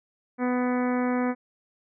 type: harmonic tone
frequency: 248.8 Hz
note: B3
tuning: 13 cents sharp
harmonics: 1 / 2 / 3 / 4 / 5 / 6 / 7 / 8 / 9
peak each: -24 / -30 / -34 / -36 / -38 / -40 / -41 / -42 / -43 dBFS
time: 0.38-1.35 s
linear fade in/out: 50 ms
effects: none